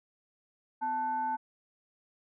sine tone with frequency modulation, 880 Hz, A5, in tune, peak -29 dBFS, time 0.81-1.37 s, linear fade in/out 20 ms, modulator 627 Hz, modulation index 0.37, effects none

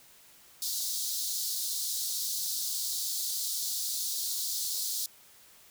pink high-pass noise, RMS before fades -33 dBFS, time 0.62-5.06 s, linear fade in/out 2 ms, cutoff 3900 Hz, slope 48 dB/octave, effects white hiss -57 dBFS RMS until 5.7 s

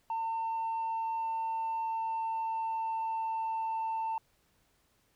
sine tone with pitch glide, 903 to 894.2 Hz, A5 to A5, +45 to +28 cents, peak -29 dBFS, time 0.1-4.18 s, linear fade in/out 2 ms, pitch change -17 cents, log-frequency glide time 0.34-3.7 s, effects tanh soft clip ceiling -29 dBFS + pink hiss -71 dBFS RMS until 5.15 s

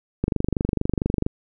click train, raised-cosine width 3 ms, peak -8 dBFS, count 26, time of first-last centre 0.24-1.265 s, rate 24.4 Hz, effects none

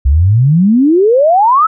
sine exponential sweep, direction up, 63.3 to 1336 Hz, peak -5 dBFS, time 0.05-1.67 s, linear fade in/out 10 ms, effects none

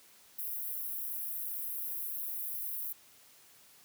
white high-pass noise, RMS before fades -38 dBFS, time 0.38-2.93 s, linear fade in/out 10 ms, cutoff 11000 Hz, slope 48 dB/octave, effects white hiss -60 dBFS RMS until 3.84 s + high-pass 60 Hz 12 dB/octave

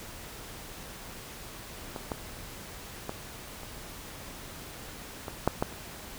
clicks, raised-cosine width 1 ms, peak -21 / -17 / -19 / -29 / -22 / -8 / -12 / -29 dBFS, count 8, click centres 1.962 / 2.118 / 3.094 / 3.633 / 5.282 / 5.476 / 5.625 / 5.726 s, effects pink hiss -44 dBFS RMS until 6.18 s

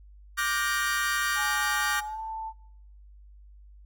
40% pulse chord, G minor seventh, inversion second, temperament equal with one note detuned, 1174.7 / 1430.4 / 1568 / 1864.7 Hz, D6 / F6 / G6 / Bb6, 0 / +41 / 0 / 0 cents, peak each -30 dBFS, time 0.37-2.01 s, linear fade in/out 20 ms
sine tone with pitch glide, 839 to 884.8 Hz, G#5 to A5, +17 to +9 cents, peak -33 dBFS, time 1.35-2.53 s, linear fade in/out 50 ms, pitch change +92 cents, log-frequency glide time 2.01-2.2 s
effects noise-tail reverb RT60 0.6 s tail -17 dB re dry + added 50 Hz sine -48 dBFS peak until 3.85 s

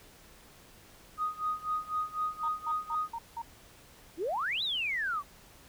sine tone with tremolo, 1244.5 Hz, D#6, in tune, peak -27 dBFS, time 1.17-3.1 s, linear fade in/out 50 ms, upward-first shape sine, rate 4 Hz, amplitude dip 90%
sine tone bursts, 925 Hz, A#5, 14 cents flat, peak -34 dBFS, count 5, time 2.43-3.42 s, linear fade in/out 5 ms, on 54 ms, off 180 ms
sine exponential two-way sweep, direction up then down, 300 to 4034 to 1099 Hz, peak -29 dBFS, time 4.17-5.23 s, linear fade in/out 50 ms, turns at 4.63 s
effects tanh soft clip ceiling -21 dBFS + pink hiss -56 dBFS RMS until 5.68 s

